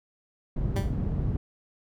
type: low-pass noise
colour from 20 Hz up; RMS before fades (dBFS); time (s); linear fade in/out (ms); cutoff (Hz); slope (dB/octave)
white; -28; 0.56-1.37; 5; 130; 12
type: tone with exponential decay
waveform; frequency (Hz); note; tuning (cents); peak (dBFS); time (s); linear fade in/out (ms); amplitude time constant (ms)
15% pulse; 196; G3; 0; -21; 0.76-0.98; 2; 46
effects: none